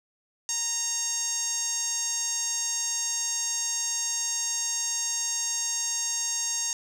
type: tone with band-pass filter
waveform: sawtooth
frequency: 927 Hz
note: A#5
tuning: 10 cents flat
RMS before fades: -29 dBFS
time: 0.49-6.73 s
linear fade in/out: 0 ms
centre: 6600 Hz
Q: 6.5
effects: none